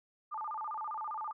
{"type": "tone with vibrato", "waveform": "sine", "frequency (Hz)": 1026, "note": "C6", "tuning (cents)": -34, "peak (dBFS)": -36, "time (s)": [0.31, 1.33], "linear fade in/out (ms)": 20, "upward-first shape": "square", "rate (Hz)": 15, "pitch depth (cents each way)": 280, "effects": []}